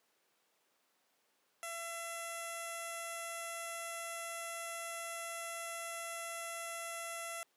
15% pulse tone with low-pass filter, 673 Hz, E5, 36 cents sharp, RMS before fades -43 dBFS, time 1.63-7.43 s, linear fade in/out 0 ms, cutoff 10000 Hz, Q 5, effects pink hiss -75 dBFS RMS until 7.56 s + high-pass 400 Hz 12 dB/octave

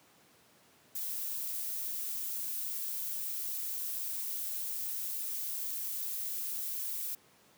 violet noise, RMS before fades -37 dBFS, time 0.95-7.15 s, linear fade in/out 5 ms, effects pink hiss -63 dBFS RMS until 7.57 s + high-pass 150 Hz 12 dB/octave

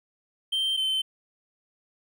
triangle tone pair in turn, 3136 / 3082 Hz, G7 / G7, 0 / -30 cents, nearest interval unison, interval 30 cents, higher first, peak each -22 dBFS, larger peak neither, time 0.52-0.77 / 0.77-1.02 s, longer neither, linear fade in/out 10 ms, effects none

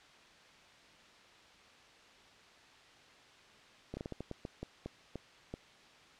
slowing click train, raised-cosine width 2 ms, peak -27 dBFS, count 12, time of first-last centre 3.94-5.54 s, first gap 30 ms, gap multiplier 1.29, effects white hiss -59 dBFS RMS until 6.19 s + low-pass 4000 Hz 12 dB/octave

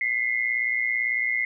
sine tone pair together, 2017 / 2135 Hz, B6 / C7, +36 / +34 cents, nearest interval minor second, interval 98 cents, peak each -25 dBFS, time 0.01-1.45 s, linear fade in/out 2 ms, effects none

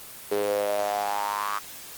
sawtooth tone with high-pass filter sweep, 102.5 Hz, G#2, 22 cents flat, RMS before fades -27 dBFS, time 0.31-1.59 s, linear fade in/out 10 ms, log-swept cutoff 420 to 1200 Hz, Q 6.9, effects white hiss -42 dBFS RMS until 1.97 s + Opus 24 kbps

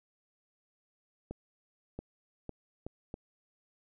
accelerating click train, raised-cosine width 2 ms, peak -26 dBFS, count 5, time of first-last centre 1.31-3.141 s, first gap 680 ms, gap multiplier 0.74, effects none

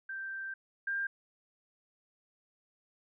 sine tone pair in turn, 1568 / 1595.4 Hz, G6 / G6, 0 / +30 cents, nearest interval unison, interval 30 cents, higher second, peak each -37 / -31 dBFS, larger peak second, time 0.09-0.54 / 0.87-1.07 s, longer first, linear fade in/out 5 ms, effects none

